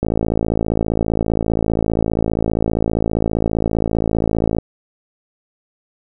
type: click train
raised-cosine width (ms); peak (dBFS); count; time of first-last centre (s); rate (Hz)
2; -4; 252; 0.03-4.585; 55.1
effects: none